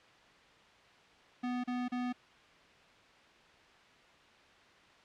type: tone bursts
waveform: square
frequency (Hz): 247.4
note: B3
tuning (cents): +3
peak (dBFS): -34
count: 3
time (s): 1.43-2.128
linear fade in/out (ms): 10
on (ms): 210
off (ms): 34
effects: white hiss -60 dBFS RMS until 5.04 s + low-pass 3000 Hz 12 dB/octave